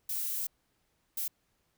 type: noise bursts at uneven times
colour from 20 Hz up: violet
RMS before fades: -34 dBFS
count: 2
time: 0.09-0.47 / 1.17-1.28 s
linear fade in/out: 5 ms
effects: pink hiss -75 dBFS RMS until 1.77 s